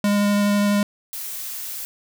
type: tone with vibrato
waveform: square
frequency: 204.3 Hz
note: G#3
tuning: 28 cents flat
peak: -17 dBFS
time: 0.04-0.83 s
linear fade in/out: 2 ms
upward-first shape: sine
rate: 12 Hz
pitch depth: 8 cents each way
type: noise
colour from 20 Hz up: blue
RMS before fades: -31 dBFS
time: 1.13-1.85 s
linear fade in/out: 0 ms
effects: none